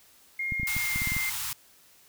sine tone with pitch glide, 2133 to 2099 Hz, C7 to C7, +33 to +5 cents, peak -28 dBFS, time 0.39-1.3 s, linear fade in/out 5 ms, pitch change -28 cents, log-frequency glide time 0.72-1.06 s
clicks, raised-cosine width 5 ms, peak -22 dBFS, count 9, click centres 0.522 / 0.598 / 0.632 / 0.766 / 0.96 / 1.019 / 1.073 / 1.12 / 1.166 s
white band-stop noise, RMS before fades -33 dBFS, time 0.67-1.53 s, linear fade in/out 2 ms, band 160 to 790 Hz, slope 96 dB/octave
effects white hiss -58 dBFS RMS until 2.08 s

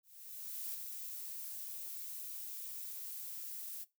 violet noise with ADSR envelope, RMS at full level -41 dBFS, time 0.03-3.85 s, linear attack 710 ms, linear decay 10 ms, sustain -4 dB, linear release 26 ms, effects noise-tail reverb RT60 0.2 s tail -18 dB re dry

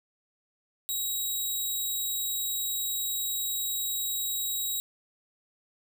10% pulse tone, 3830 Hz, A#7, 46 cents sharp, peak -21 dBFS, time 0.89-4.8 s, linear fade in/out 0 ms, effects none

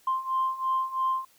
sine beating tone pair, 1046.5 / 1049.5 Hz, C6 / C6, 0 / +5 cents, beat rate 3 Hz, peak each -29 / -26 dBFS, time 0.07-1.25 s, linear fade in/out 5 ms, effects tanh soft clip ceiling -18 dBFS + white hiss -61 dBFS RMS until 1.38 s

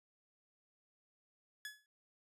sawtooth tone with exponential decay, 1700 Hz, G#6, 40 cents sharp, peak -37 dBFS, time 1.65-1.86 s, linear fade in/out 1 ms, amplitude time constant 45 ms, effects resampled to 32000 Hz

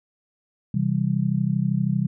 sine chord, C major, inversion none, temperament just, 130.81 / 163.52 / 196.22 Hz, C3 / E3 / G3, 0 / -14 / +2 cents, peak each -24 dBFS, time 0.74-2.07 s, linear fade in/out 5 ms, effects none

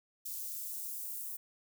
blue noise with high-pass filter sweep, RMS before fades -41 dBFS, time 0.25-1.37 s, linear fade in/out 10 ms, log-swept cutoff 5500 to 9400 Hz, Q 0.78, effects none

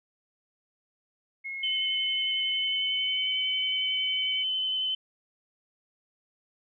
sine tone with pitch glide, 2167 to 2266 Hz, C#7 to C#7, -40 to +37 cents, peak -33 dBFS, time 1.44-4.44 s, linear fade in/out 20 ms, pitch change +77 cents, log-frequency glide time 2.49-3.35 s
sine tone with vibrato, 3045 Hz, F#7, 49 cents sharp, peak -26 dBFS, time 1.63-4.95 s, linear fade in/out 5 ms, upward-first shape square, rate 11 Hz, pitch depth 9 cents each way
effects none

